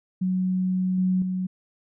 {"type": "tone with level steps", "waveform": "sine", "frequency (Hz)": 185, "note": "F#3", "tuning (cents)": 0, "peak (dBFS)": [-21, -19, -24], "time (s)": [0.21, 1.47], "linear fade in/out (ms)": 10, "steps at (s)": [0.98, 1.22], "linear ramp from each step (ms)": 2, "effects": []}